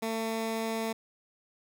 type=tone; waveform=15% pulse; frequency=224.1 Hz; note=A3; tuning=32 cents sharp; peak=-24 dBFS; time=0.02-0.93 s; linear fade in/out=10 ms; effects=none